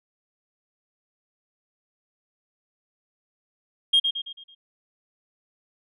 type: tone with echo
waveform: sine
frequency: 3232 Hz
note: G#7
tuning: 48 cents flat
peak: -13 dBFS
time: 3.93-4 s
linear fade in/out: 10 ms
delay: 110 ms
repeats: 5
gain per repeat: -7 dB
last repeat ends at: 4.55 s
effects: tanh soft clip ceiling -12 dBFS